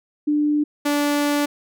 sine / sawtooth tone pair in turn, 296.9 / 290.6 Hz, D4 / D4, +19 / -18 cents, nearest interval unison, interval 37 cents, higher first, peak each -16 / -14 dBFS, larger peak second, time 0.27-0.64 / 0.85-1.46 s, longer second, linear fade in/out 10 ms, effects none

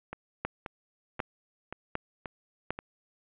two click trains, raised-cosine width 0.5 ms, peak -15 / -22 dBFS, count 4 / 6, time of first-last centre 0.45-2.706 / 0.13-2.79 s, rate 1.33 / 1.88 Hz, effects resampled to 8000 Hz + 8-bit

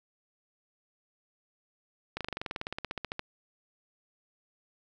slowing click train, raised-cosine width 0.3 ms, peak -18 dBFS, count 20, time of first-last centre 2.17-3.194 s, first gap 37 ms, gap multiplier 1.04, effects none

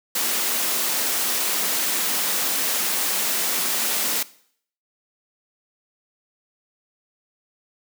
white high-pass noise, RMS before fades -23 dBFS, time 0.15-4.23 s, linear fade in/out 5 ms, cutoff 180 Hz, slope 48 dB/octave, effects noise-tail reverb RT60 0.6 s tail -19 dB re dry

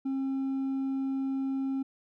sine tone with hard clipping, 268.7 Hz, C4, 46 cents sharp, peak -29 dBFS, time 0.05-1.83 s, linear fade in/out 10 ms, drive 2 dB, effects none

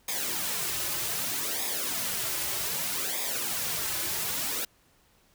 white noise with flanger, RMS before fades -31 dBFS, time 0.08-4.65 s, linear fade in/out 5 ms, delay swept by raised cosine 0.68 to 4.38 ms, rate 0.64 Hz, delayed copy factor -0.7, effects pink hiss -64 dBFS RMS until 5.34 s

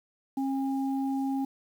sine tone pair together, 269.9 / 812.1 Hz, C#4 / G#5, -46 / -39 cents, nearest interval octave + perfect fifth, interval 1907 cents, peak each -27 / -36 dBFS, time 0.37-1.45 s, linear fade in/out 5 ms, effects 9-bit

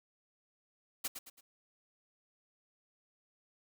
white noise with echo, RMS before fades -36 dBFS, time 1.04-1.08 s, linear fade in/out 10 ms, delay 110 ms, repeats 3, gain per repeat -8 dB, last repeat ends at 1.41 s, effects none

